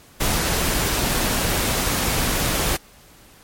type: noise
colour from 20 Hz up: pink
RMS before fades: -21 dBFS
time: 0.2-2.77 s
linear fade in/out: 10 ms
effects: pink hiss -49 dBFS RMS until 3.43 s + MP3 64 kbps